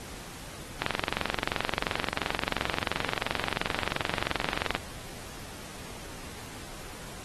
click train, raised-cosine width 0.3 ms, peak -10 dBFS, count 91, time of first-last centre 0.82-4.75 s, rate 22.9 Hz, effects pink hiss -44 dBFS RMS until 7.24 s + AAC 32 kbps

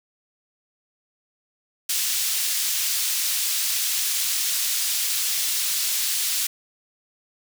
pink high-pass noise, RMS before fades -24 dBFS, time 1.89-6.47 s, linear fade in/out 5 ms, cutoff 3900 Hz, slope 12 dB/octave, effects none

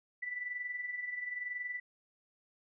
sine tone with amplitude modulation, 1975.5 Hz, B6, in tune, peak -34 dBFS, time 0.22-1.8 s, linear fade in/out 10 ms, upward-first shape sine, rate 21 Hz, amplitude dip 60%, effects none

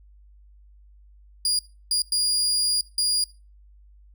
30% pulse tone bursts at uneven times, 4848 Hz, D#8, 46 cents flat, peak -17 dBFS, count 4, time 1.45-1.59 / 1.91-2.02 / 2.12-2.81 / 2.98-3.24 s, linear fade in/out 2 ms, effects noise-tail reverb RT60 0.3 s tail -22 dB re dry + added 50 Hz sine -49 dBFS peak until 4.14 s

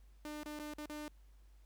sawtooth tone with dropouts, 299.9 Hz, D4, 36 cents sharp, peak -39 dBFS, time 0.25-1.08 s, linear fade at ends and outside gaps 0 ms, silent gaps 0.432-0.459 / 0.59-0.597 / 0.737-0.783 / 0.858-0.897 s, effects added 50 Hz sine -58 dBFS peak until 1.65 s + pink hiss -75 dBFS RMS until 1.65 s

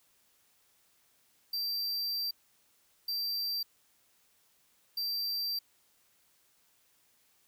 square tone bursts at uneven times, 4699 Hz, D8, in tune, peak -32 dBFS, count 3, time 1.53-2.31 / 3.08-3.63 / 4.97-5.59 s, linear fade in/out 5 ms, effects white hiss -69 dBFS RMS until 7.47 s

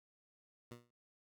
15% pulse tone with exponential decay, 120 Hz, B2, 49 cents flat, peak -40 dBFS, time 0.71-0.91 s, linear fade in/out 5 ms, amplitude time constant 43 ms, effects none

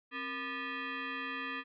sine tone with frequency modulation, 268 Hz, C4, 42 cents sharp, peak -36 dBFS, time 0.11-1.64 s, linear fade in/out 50 ms, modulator 737 Hz, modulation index 3.4, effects none

